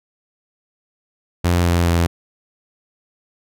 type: tone with pitch steps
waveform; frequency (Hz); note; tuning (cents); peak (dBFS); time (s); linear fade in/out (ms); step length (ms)
sawtooth; 87.31 / 86.21 / 85.12; F2 / F2 / F2; 0 / -22 / -44; -10; 1.44-2.07; 10; 210
effects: none